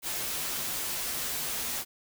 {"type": "noise with comb filter", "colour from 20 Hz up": "white", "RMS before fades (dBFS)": -33, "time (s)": [0.02, 1.85], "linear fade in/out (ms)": 50, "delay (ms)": 10, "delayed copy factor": -0.55, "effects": []}